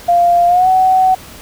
sine tone with pitch glide, 696 to 750.3 Hz, F5 to F#5, -6 to +24 cents, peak -7 dBFS, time 0.08-1.15 s, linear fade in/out 10 ms, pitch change +130 cents, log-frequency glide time 0.47-0.68 s, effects pink hiss -35 dBFS RMS until 1.41 s

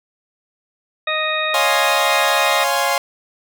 harmonic tone, 622 Hz, D#5, 1 cent flat, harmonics 1 / 2 / 3 / 4 / 6, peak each -24 / -24 / -24 / -24 / -24 dBFS, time 1.07-2.64 s, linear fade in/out 5 ms
sawtooth chord, Db major seventh, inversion none, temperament equal, 554.4 / 698.5 / 830.6 / 1046.5 Hz, Db5 / F5 / Ab5 / C6, 0 / 0 / 0 / 0 cents, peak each -18 dBFS, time 1.54-2.98 s, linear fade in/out 2 ms
effects none

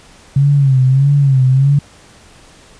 sine tone with vibrato, 136 Hz, C#3, 33 cents flat, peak -7 dBFS, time 0.36-1.79 s, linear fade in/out 5 ms, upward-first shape sine, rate 1.6 Hz, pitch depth 90 cents each way, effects pink hiss -43 dBFS RMS until 2.79 s + resampled to 22050 Hz

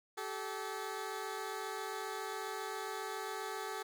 15% pulse tone pair together, 385.3 / 432.7 Hz, G4 / A4, -30 / -29 cents, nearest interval major second, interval 201 cents, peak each -36 / -35 dBFS, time 0.17-3.83 s, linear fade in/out 10 ms, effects none

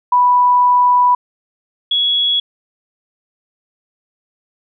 sine tone pair in turn, 986 / 3355 Hz, B5 / G#7, -3 / +17 cents, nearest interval octave + major sixth, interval 2120 cents, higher second, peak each -8 / -12 dBFS, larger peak first, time 0.12-1.15 / 1.91-2.4 s, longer first, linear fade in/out 5 ms, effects none

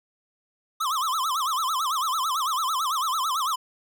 square tone with vibrato, 1159 Hz, D6, 23 cents flat, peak -24 dBFS, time 0.8-3.56 s, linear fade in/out 10 ms, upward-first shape sine, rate 9 Hz, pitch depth 240 cents each way, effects none

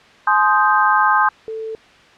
sine chord, Ab major seventh, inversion none, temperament equal with one note detuned, 850 / 1046.5 / 1244.5 / 1568 Hz, Ab5 / C6 / Eb6 / G6, +40 / 0 / 0 / 0 cents, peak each -17 dBFS, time 0.27-1.29 s, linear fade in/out 5 ms
sine tone, 442.7 Hz, A4, 11 cents sharp, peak -24 dBFS, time 1.48-1.75 s, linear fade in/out 0 ms
effects white hiss -46 dBFS RMS until 2.17 s + low-pass 3000 Hz 12 dB/octave

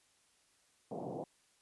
white band-pass noise, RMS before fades -42 dBFS, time 0.91-1.24 s, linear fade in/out 2 ms, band 120 to 780 Hz, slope 48 dB/octave, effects white hiss -71 dBFS RMS until 1.61 s + resampled to 24000 Hz

